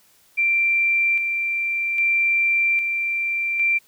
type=tone with tremolo; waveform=sine; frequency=2358 Hz; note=D7; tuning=6 cents sharp; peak=-16 dBFS; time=0.37-3.79 s; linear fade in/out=20 ms; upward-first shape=square; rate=0.62 Hz; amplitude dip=40%; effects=white hiss -57 dBFS RMS until 3.87 s